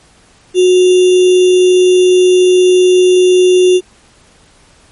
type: tone with sample-and-hold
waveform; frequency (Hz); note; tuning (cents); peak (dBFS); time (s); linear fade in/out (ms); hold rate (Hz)
sine; 365.3; F#4; -22; -4; 0.54-3.81; 50; 3150
effects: pink hiss -46 dBFS RMS until 4.91 s + MP3 48 kbps